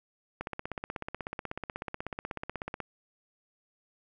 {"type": "click train", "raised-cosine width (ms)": 0.5, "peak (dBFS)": -20, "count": 40, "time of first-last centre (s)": [0.41, 2.803], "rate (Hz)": 16.3, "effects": []}